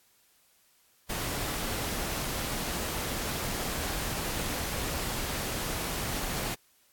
pink noise, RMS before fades -33 dBFS, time 1.09-6.55 s, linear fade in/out 10 ms, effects white hiss -65 dBFS RMS until 6.92 s + AAC 64 kbps

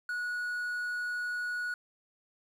triangle tone with quantisation, 1461 Hz, F#6, 22 cents flat, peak -30 dBFS, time 0.09-1.74 s, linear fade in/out 2 ms, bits 10, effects none

